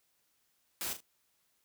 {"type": "noise with echo", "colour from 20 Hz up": "white", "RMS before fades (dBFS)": -37, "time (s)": [0.81, 0.93], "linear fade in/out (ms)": 0, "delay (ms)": 37, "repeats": 2, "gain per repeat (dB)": -9, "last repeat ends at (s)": 1.004, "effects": ["white hiss -75 dBFS RMS until 1.64 s"]}